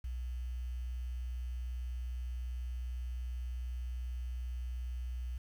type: tone with quantisation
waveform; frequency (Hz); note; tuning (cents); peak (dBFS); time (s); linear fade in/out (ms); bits
sine; 61.3; B1; -12; -36; 0.04-5.38; 5; 10
effects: none